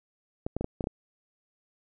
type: clicks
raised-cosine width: 2 ms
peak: -17 dBFS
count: 7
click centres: 0.465 / 0.566 / 0.61 / 0.644 / 0.808 / 0.841 / 0.871 s
effects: none